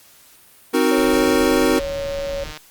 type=chord; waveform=square; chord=C half-diminished seventh; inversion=none; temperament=equal; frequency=261.6 / 311.1 / 370 / 466.2 Hz; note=C4 / Eb4 / Gb4 / Bb4; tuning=0 / 0 / 0 / 0 cents; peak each=-21 dBFS; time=0.73-1.8 s; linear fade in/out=20 ms
type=tone with pitch glide; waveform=sine; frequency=548 to 557.9 Hz; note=C#5 to C#5; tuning=-20 to +11 cents; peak=-23 dBFS; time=0.91-2.44 s; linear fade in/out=5 ms; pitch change=+31 cents; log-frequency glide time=1.26-1.83 s
type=noise; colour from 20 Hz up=brown; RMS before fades=-34 dBFS; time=0.97-2.53 s; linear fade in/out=20 ms
type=click train; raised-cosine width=0.2 ms; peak=-17 dBFS; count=124; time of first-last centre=1.77-2.574 s; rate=153 Hz
effects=white hiss -49 dBFS RMS until 2.7 s + Opus 48 kbps